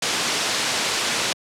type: low-pass noise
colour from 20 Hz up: white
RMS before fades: -23 dBFS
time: 0.02-1.33 s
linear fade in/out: 5 ms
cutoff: 5900 Hz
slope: 12 dB/octave
effects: high-pass 150 Hz 12 dB/octave + low-pass 10000 Hz 12 dB/octave